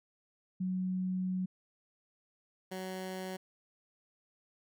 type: tone pair in turn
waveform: sine / 15% pulse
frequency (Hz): 185 / 186.93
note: F#3 / F#3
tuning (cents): 0 / +18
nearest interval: unison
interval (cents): 18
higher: second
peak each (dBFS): -31 / -32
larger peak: first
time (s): 0.6-1.46 / 2.71-3.37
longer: first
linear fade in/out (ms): 10
effects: none